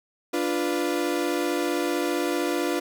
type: chord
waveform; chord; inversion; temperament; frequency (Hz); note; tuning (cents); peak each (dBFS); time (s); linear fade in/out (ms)
35% pulse; B diminished; first; equal; 293.7 / 349.2 / 493.9; D4 / F4 / B4; 0 / 0 / 0; -26 / -25 / -29; 0.33-2.8; 10
effects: none

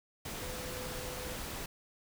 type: tone in noise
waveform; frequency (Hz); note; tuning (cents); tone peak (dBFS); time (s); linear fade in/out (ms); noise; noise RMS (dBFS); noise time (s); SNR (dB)
sine; 503; B4; +32; -45; 0.42-1.36; 5; pink; -41; 0.25-1.66; -7
effects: none

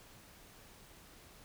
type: silence
effects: pink hiss -58 dBFS RMS until 1.44 s

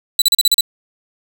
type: tone bursts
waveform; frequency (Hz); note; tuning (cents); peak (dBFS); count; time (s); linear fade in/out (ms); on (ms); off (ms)
sawtooth; 3965; B7; +6; -6; 7; 0.19-0.608; 2; 28; 37
effects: none

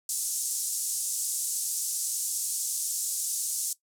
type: band-pass noise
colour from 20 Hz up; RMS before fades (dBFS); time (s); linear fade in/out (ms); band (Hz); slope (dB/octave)
pink; -31; 0.09-3.73; 2; 6700 to 11000; 24
effects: noise-tail reverb RT60 0.1 s tail -17 dB re dry

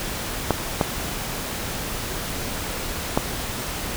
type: clicks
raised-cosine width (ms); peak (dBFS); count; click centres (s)
1; -3; 3; 0.507 / 0.812 / 3.175
effects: pink hiss -29 dBFS RMS until 3.96 s

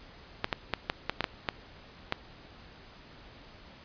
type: clicks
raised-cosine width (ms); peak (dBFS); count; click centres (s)
0.3; -11; 9; 0.444 / 0.528 / 0.737 / 0.899 / 1.096 / 1.207 / 1.242 / 1.488 / 2.124
effects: pink hiss -52 dBFS RMS until 3.84 s + resampled to 11025 Hz

